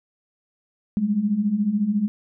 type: beating tone pair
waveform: sine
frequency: 196.9 / 210.9 Hz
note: G3 / G#3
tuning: +8 / +27 cents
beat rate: 14 Hz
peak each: -25 / -20 dBFS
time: 0.97-2.08 s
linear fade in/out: 0 ms
effects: none